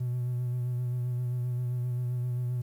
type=tone with vibrato; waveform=triangle; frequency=123.47 Hz; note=B2; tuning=in tune; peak=-25 dBFS; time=0-2.62 s; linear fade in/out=10 ms; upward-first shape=sine; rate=7.6 Hz; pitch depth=26 cents each way; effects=tanh soft clip ceiling -23 dBFS + 10-bit